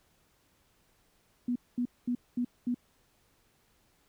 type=tone bursts; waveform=sine; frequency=244 Hz; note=B3; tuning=21 cents flat; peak=-27 dBFS; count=5; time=1.48-2.745 s; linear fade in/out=5 ms; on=77 ms; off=220 ms; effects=pink hiss -69 dBFS RMS until 4.08 s

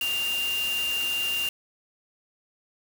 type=tone in noise; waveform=sine; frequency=2794 Hz; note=F7; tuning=in tune; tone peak=-25 dBFS; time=0.01-1.49 s; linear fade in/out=2 ms; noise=white; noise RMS=-35 dBFS; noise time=0.01-1.49 s; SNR=+7 dB; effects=none

